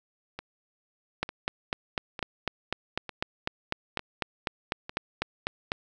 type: two click trains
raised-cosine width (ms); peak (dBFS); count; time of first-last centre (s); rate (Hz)
0.3; -11 / -20; 19 / 6; 1.23-5.719 / 0.39-4.895; 4.01 / 1.11
effects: none